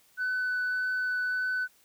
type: tone with vibrato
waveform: sine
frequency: 1500 Hz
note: F#6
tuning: 23 cents sharp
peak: -25 dBFS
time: 0.17-1.68 s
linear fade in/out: 50 ms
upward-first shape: triangle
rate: 1.7 Hz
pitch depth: 9 cents each way
effects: tanh soft clip ceiling -25 dBFS + white hiss -63 dBFS RMS until 1.84 s